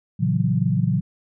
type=chord; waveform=sine; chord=F# dominant seventh; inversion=first; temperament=just; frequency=115.62 / 138.75 / 166.5 / 185 Hz; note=A#2 / C#3 / E3 / F#3; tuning=-14 / +2 / +18 / 0 cents; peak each=-23 dBFS; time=0.19-1.01 s; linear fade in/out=20 ms; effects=none